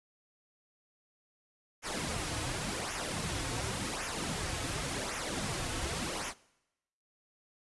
pink noise with flanger, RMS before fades -36 dBFS, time 1.82-6.34 s, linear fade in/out 50 ms, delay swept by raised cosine 0.23 to 5.13 ms, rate 0.9 Hz, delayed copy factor -0.65, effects noise-tail reverb RT60 0.9 s tail -21 dB re dry + resampled to 24000 Hz

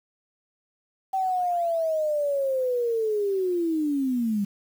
sine linear sweep, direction down, 772 to 196 Hz, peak -22 dBFS, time 1.13-4.45 s, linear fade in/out 10 ms, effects 8-bit

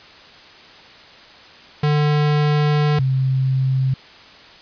square / sine tone pair in turn, 148.9 / 132.01 Hz, D3 / C3, +24 / +16 cents, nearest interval major second, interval 208 cents, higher first, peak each -15 dBFS, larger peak neither, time 1.83-2.99 / 2.99-3.94 s, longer first, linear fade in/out 5 ms, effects white hiss -43 dBFS RMS until 4.61 s + resampled to 11025 Hz

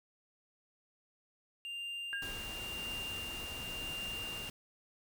triangle tone with tremolo, 2794 Hz, F7, in tune, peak -37 dBFS, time 1.65-4.49 s, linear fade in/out 0 ms, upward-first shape sine, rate 0.94 Hz, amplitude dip 35%
sine tone with exponential decay, 1617 Hz, G#6, 47 cents flat, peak -34 dBFS, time 2.13-2.59 s, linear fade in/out 0 ms, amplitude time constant 98 ms
pink noise, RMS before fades -46 dBFS, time 2.22-4.5 s, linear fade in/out 2 ms
effects none

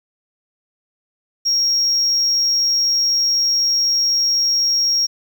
sine tone, 5588 Hz, F8, in tune, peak -12 dBFS, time 1.45-5.07 s, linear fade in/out 20 ms, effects tanh soft clip ceiling -12 dBFS + 8-bit

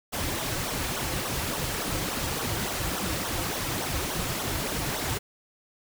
pink noise with flanger, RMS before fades -30 dBFS, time 0.12-5.19 s, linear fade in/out 20 ms, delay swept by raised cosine 0.41 to 5.01 ms, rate 3.5 Hz, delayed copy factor -0.75, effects none

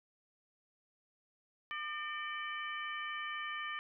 harmonic tone with a mistuned harmonic, 602 Hz, D5, 43 cents sharp, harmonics 2 / 3 / 4 / 5, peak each -42 / -42 / -45 / -47 dBFS, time 1.71-3.79 s, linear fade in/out 0 ms, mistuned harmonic 4, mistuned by -63 cents, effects none

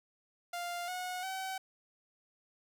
sawtooth tone with pitch steps, 698.5 / 729.4 / 761.7 Hz, F5 / F#5 / G5, 0 / -25 / -50 cents, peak -33 dBFS, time 0.53-1.58 s, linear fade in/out 5 ms, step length 350 ms, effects none

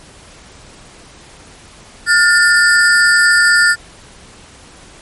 square ring-modulated tone, 1601 Hz, G6, 36 cents sharp, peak -5 dBFS, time 2.06-3.76 s, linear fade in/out 50 ms, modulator 178 Hz, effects pink hiss -40 dBFS RMS until 5.01 s + MP3 48 kbps

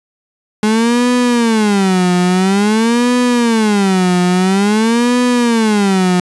35% pulse tone with vibrato, 210.2 Hz, G#3, 21 cents sharp, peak -8 dBFS, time 0.63-6.2 s, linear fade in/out 2 ms, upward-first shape sine, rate 0.49 Hz, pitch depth 280 cents each way, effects resampled to 24000 Hz

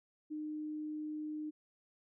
sine tone, 305 Hz, D#4, 34 cents flat, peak -38 dBFS, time 0.3-1.51 s, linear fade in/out 20 ms, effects none

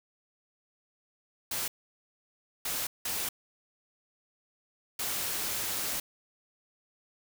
white noise bursts at uneven times, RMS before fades -33 dBFS, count 4, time 1.51-1.68 / 2.65-2.87 / 3.05-3.29 / 4.99-6 s, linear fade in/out 5 ms, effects none

